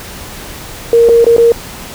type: tone with dropouts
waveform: sine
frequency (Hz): 466.2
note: A#4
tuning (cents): 0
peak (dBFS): -3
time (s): 0.93-1.52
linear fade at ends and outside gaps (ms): 1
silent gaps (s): 1.088-1.093 / 1.244-1.266 / 1.365-1.381
effects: pink hiss -28 dBFS RMS until 1.94 s